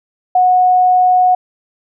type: tone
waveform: sine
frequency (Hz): 732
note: F#5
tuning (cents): -19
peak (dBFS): -7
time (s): 0.35-1.35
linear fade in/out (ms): 5
effects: none